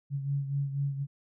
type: beating tone pair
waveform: sine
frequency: 139.4 / 143.5 Hz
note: C#3 / D3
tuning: +10 / -40 cents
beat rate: 4.1 Hz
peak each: -29 / -36 dBFS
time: 0.1-1.07 s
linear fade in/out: 50 ms
effects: none